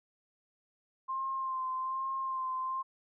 sine tone with vibrato, 1052 Hz, C6, 9 cents sharp, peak -32 dBFS, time 1.08-2.83 s, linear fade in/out 20 ms, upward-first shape sine, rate 1.2 Hz, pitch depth 26 cents each way, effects none

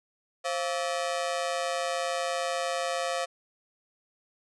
sawtooth ring-modulated tone, 611 Hz, D#5, 32 cents flat, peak -21 dBFS, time 0.44-3.26 s, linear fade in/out 20 ms, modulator 80.5 Hz, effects resampled to 22050 Hz

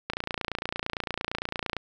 click train, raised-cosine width 0.3 ms, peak -13 dBFS, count 49, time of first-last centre 0.1-1.767 s, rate 28.8 Hz, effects none

